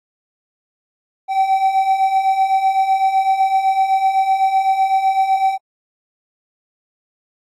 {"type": "beating tone pair", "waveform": "triangle", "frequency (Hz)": [764, 771.9], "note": ["G5", "G5"], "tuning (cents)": [-45, -27], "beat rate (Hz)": 7.9, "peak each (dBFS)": [-18, -12], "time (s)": [1.28, 5.58], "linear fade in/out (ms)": 50, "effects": ["AAC 48 kbps"]}